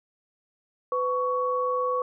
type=tone pair together; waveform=sine; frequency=502.3 / 1118 Hz; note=B4 / C#6; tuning=+29 / +14 cents; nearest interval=octave + major second; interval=1385 cents; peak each=-26 dBFS; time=0.92-2.02 s; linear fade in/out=2 ms; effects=none